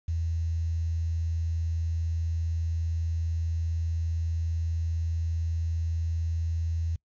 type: tone with quantisation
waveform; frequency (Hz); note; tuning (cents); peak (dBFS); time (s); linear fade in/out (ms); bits
sine; 82.41; E2; 0; -26; 0.08-6.96; 5; 9
effects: noise-tail reverb RT60 0.1 s tail -25 dB re dry + resampled to 16000 Hz